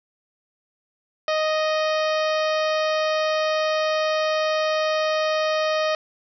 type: harmonic tone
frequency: 622.3 Hz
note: D#5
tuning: in tune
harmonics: 1 / 2 / 3 / 4 / 5 / 6 / 7 / 8 / 9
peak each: -21 / -27 / -31 / -33 / -35 / -37 / -38 / -39 / -40 dBFS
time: 1.28-5.95 s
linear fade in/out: 2 ms
effects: none